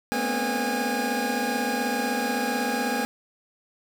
25% pulse tone cluster, 215.2 / 242.3 / 258.3 / 281.2 / 817 Hz, A3 / B3 / C4 / C#4 / G#5, -38 / -33 / -22 / +25 / -29 cents, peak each -30 / -25 / -30 / -33 / -24 dBFS, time 0.12-3.05 s, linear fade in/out 0 ms, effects none

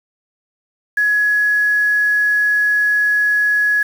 sine tone with quantisation, 1682 Hz, G#6, 22 cents sharp, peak -12 dBFS, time 0.97-3.83 s, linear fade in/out 5 ms, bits 6, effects none

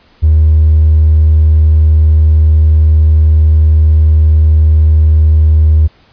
sine tone with hard clipping, 77.78 Hz, D#2, in tune, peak -4 dBFS, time 0.22-5.88 s, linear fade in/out 20 ms, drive 1 dB, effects pink hiss -47 dBFS RMS until 6.12 s + resampled to 11025 Hz

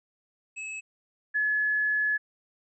square / sine tone pair in turn, 2589 / 1706.4 Hz, E7 / G#6, -32 / +46 cents, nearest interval perfect fifth, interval 722 cents, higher first, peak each -35 / -23 dBFS, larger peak second, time 0.56-0.81 / 1.34-2.18 s, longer second, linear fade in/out 20 ms, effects resampled to 24000 Hz

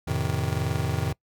square chord, F dominant seventh, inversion none, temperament just, 87.31 / 109.13 / 130.96 / 157.15 Hz, F2 / A2 / C3 / Eb3, 0 / -14 / +2 / +18 cents, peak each -31 dBFS, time 0.07-1.13 s, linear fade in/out 10 ms, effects noise-tail reverb RT60 0.1 s tail -24 dB re dry

